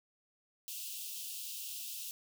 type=high-pass noise; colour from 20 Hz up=white; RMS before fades=-43 dBFS; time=0.68-2.11 s; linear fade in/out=0 ms; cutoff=2600 Hz; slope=96 dB/octave; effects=none